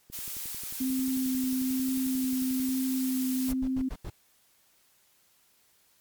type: click train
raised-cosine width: 3 ms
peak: -36 dBFS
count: 30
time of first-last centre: 0.1-2.689 s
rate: 11.2 Hz
type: noise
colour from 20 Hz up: blue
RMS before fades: -37 dBFS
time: 0.12-3.53 s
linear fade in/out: 20 ms
type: tone with vibrato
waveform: sine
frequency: 259.8 Hz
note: C4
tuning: 12 cents flat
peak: -26 dBFS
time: 0.8-3.89 s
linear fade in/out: 10 ms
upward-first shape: sine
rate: 1.1 Hz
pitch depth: 10 cents each way
type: noise bursts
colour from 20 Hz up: brown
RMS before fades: -36 dBFS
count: 5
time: 3.48-4.1 s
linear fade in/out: 5 ms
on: 56 ms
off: 85 ms
effects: white hiss -65 dBFS RMS until 6 s + MP3 96 kbps